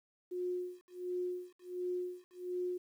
sine tone with tremolo, 360 Hz, F#4, 47 cents flat, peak -33 dBFS, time 0.31-2.78 s, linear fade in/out 10 ms, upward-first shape sine, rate 1.4 Hz, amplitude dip 100%, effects 11-bit

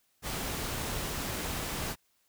pink noise, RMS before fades -35 dBFS, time 0.22-1.96 s, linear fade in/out 50 ms, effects white hiss -72 dBFS RMS until 2.28 s

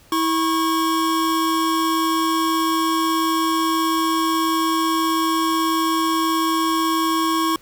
square tone pair together, 325.2 / 1094 Hz, E4 / C#6, -23 / -23 cents, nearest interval octave + major sixth, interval 2100 cents, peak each -21 dBFS, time 0.12-7.56 s, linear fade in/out 2 ms, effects pink hiss -51 dBFS RMS until 7.61 s

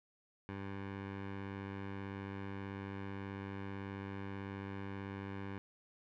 15% pulse tone with low-pass filter, 98.3 Hz, G2, 5 cents sharp, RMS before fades -44 dBFS, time 0.49-5.58 s, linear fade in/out 0 ms, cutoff 2100 Hz, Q 1.4, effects none

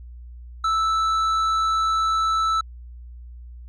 triangle tone with tanh clipping, 1316 Hz, E6, 3 cents flat, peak -20 dBFS, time 0.64-2.61 s, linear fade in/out 5 ms, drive 12 dB, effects added 60 Hz sine -37 dBFS peak until 3.68 s

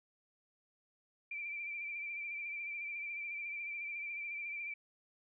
sine tone with vibrato, 2349 Hz, D7, in tune, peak -39 dBFS, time 1.31-4.74 s, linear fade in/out 5 ms, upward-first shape sine, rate 14 Hz, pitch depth 38 cents each way, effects none

